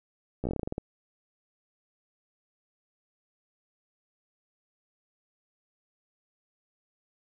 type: slowing click train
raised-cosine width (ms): 2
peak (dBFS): -18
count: 12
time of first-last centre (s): 0.44-0.781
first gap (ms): 14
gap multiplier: 1.15
effects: none